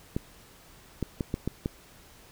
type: clicks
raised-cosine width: 3 ms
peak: -15 dBFS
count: 6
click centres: 0.165 / 1.027 / 1.208 / 1.341 / 1.476 / 1.659 s
effects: pink hiss -54 dBFS RMS until 2.31 s